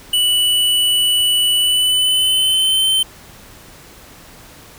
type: tone with pitch glide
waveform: square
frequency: 2960 to 3091 Hz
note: F#7 to G7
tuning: 0 to -25 cents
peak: -13 dBFS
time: 0.13-3.03 s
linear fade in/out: 5 ms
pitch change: +75 cents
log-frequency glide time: 1.55-2.87 s
effects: pink hiss -41 dBFS RMS until 4.78 s